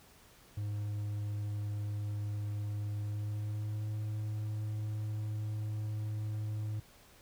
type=tone with pitch glide; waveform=triangle; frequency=103.83 to 106.87 Hz; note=G#2 to A2; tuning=0 to -50 cents; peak=-32 dBFS; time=0.57-6.8 s; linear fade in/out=5 ms; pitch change=+50 cents; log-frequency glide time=2.98-3.9 s; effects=pink hiss -60 dBFS RMS until 7.21 s